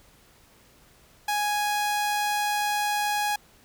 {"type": "tone", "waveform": "sawtooth", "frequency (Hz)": 830.6, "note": "G#5", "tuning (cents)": 0, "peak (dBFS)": -20, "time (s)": [1.28, 3.36], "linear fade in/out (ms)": 5, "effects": ["pink hiss -57 dBFS RMS until 3.64 s"]}